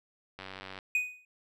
click train, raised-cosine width 0.3 ms, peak -26 dBFS, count 39, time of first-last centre 0.39-0.788 s, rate 95.4 Hz
triangle tone with exponential decay, 2489 Hz, D#7, in tune, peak -21 dBFS, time 0.95-1.25 s, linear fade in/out 2 ms, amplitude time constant 65 ms
effects none

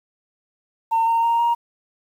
sine tone with pitch steps, 908 / 918.6 / 929.2 / 940 Hz, A#5 / A#5 / A#5 / A#5, -46 / -26 / -6 / +14 cents, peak -14 dBFS, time 0.91-1.55 s, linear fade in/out 20 ms, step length 160 ms, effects tanh soft clip ceiling -13 dBFS + 8-bit

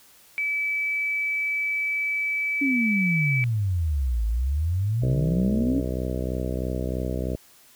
sine tone, 2301 Hz, D7, 36 cents flat, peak -23 dBFS, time 0.38-3.44 s, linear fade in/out 0 ms
sine exponential two-way sweep, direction down then up, 285.8 to 53.1 to 285.8 Hz, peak -21 dBFS, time 2.61-5.81 s, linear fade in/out 10 ms, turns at 4.26 s
harmonic tone, 63.1 Hz, B1, 38 cents sharp, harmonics 1 / 2 / 3 / 4 / 5 / 6 / 7 / 8 / 9 / 10, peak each -29 / -32 / -34 / -35 / -36 / -37 / -37 / -38 / -39 / -39 dBFS, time 5.02-7.36 s, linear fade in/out 5 ms
effects white hiss -54 dBFS RMS until 7.75 s

